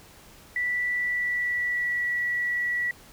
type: tone with pitch glide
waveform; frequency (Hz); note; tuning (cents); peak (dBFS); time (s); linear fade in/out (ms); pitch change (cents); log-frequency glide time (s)
sine; 1965 to 1942.4; B6 to B6; -9 to -29; -24; 0.56-2.91; 2; -20; 0.97-2.05
effects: pink hiss -51 dBFS RMS until 3.12 s

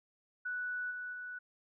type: tone with level steps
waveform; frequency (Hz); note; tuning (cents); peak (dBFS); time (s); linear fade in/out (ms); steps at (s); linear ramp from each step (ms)
sine; 1480; F#6; 0; -35 / -39 / -41; 0.45-1.39; 10; 0.9 / 1.12; 20
effects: none

